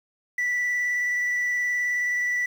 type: tone with vibrato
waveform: sine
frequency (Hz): 1965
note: B6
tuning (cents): -9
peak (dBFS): -20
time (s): 0.38-2.46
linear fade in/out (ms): 5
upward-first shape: sine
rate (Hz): 19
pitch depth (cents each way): 11
effects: tanh soft clip ceiling -21 dBFS + 8-bit